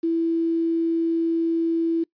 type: tone with quantisation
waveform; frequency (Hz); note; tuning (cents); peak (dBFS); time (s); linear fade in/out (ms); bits
sine; 330.9; E4; +7; -19; 0.03-2.04; 10; 8
effects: noise-tail reverb RT60 0.1 s tail -23 dB re dry + resampled to 11025 Hz